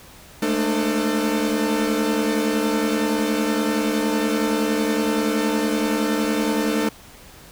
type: tone cluster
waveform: 45% pulse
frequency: 213.2 / 223.9 / 299.5 / 448.2 / 517 Hz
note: G#3 / A3 / D4 / A4 / C5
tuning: +46 / +30 / +34 / +32 / -21 cents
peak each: -26 / -27 / -23 / -26 / -30 dBFS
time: 0.42-6.89 s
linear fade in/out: 5 ms
effects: pink hiss -45 dBFS RMS until 7.51 s